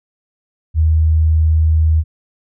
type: tone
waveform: sine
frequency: 79.2 Hz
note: D#2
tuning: 31 cents sharp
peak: -9 dBFS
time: 0.74-2.04 s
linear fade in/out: 50 ms
effects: none